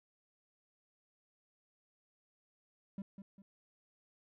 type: tone with echo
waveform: triangle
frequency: 196 Hz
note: G3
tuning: in tune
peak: -37 dBFS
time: 2.98-3.02 s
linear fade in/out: 2 ms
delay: 200 ms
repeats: 2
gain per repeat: -8 dB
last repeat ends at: 3.42 s
effects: none